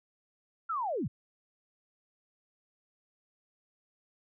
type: linear sweep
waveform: sine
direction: down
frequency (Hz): 1396.9 to 82.41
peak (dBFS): -30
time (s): 0.69-1.08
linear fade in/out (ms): 10
effects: none